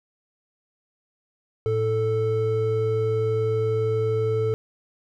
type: tone pair together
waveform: triangle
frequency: 110.96 / 440 Hz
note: A2 / A4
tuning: +15 / 0 cents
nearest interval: 2 octaves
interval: 2385 cents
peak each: -23 / -20 dBFS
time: 1.66-4.54 s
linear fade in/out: 0 ms
effects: none